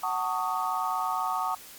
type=chord; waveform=sine; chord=D# half-diminished seventh; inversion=first; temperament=just; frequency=746.7 / 896 / 1120.1 / 1244.5 Hz; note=F#5 / A5 / C#6 / D#6; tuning=+16 / +31 / +18 / 0 cents; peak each=-32 dBFS; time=0.03-1.55 s; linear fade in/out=5 ms; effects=white hiss -47 dBFS RMS until 1.78 s + Opus 48 kbps